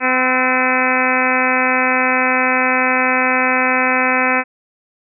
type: harmonic tone with a mistuned harmonic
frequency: 255.5 Hz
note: C4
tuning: 41 cents flat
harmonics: 1 / 2 / 3 / 4 / 5 / 6 / 7 / 8 / 9 / 10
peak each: -22 / -22 / -22 / -22 / -22 / -22 / -22 / -22 / -22 / -22 dBFS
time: 0-4.44 s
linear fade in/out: 50 ms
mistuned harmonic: 5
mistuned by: +43 cents
effects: none